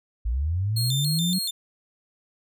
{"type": "linear sweep", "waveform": "sine", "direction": "up", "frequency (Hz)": [51.91, 187.4], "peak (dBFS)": -22, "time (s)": [0.25, 1.39], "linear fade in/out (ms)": 10}
{"type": "tone with vibrato", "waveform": "sawtooth", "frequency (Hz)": 3905, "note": "B7", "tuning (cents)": -20, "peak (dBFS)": -23, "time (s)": [0.76, 1.51], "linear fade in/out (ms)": 10, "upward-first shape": "square", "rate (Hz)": 3.5, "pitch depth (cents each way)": 150}
{"effects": []}